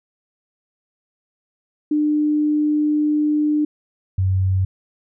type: tone pair in turn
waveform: sine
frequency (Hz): 300 / 94.49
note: D4 / F#2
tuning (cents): +37 / +37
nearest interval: octave + minor sixth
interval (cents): 2000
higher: first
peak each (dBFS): -15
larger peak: neither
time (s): 1.91-3.65 / 4.18-4.65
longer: first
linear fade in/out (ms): 5
effects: none